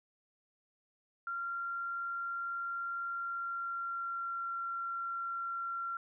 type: tone with pitch glide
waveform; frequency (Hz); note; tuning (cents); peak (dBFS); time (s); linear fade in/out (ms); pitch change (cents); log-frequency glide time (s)
sine; 1381 to 1369.9; F6 to F6; -20 to -34; -35; 1.27-5.97; 2; -14; 3.08-4.53
effects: none